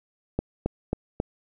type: click train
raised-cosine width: 2 ms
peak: -11 dBFS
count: 4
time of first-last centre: 0.39-1.201 s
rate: 3.7 Hz
effects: none